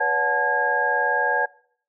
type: tone cluster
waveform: sine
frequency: 488.4 / 568 / 737 / 871 / 1634 Hz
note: B4 / C#5 / F#5 / A5 / G#6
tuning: -19 / +42 / -7 / -18 / -29 cents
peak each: -29 / -28 / -27 / -24 / -22 dBFS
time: 0-1.46 s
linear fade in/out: 10 ms
effects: noise-tail reverb RT60 0.6 s tail -23 dB re dry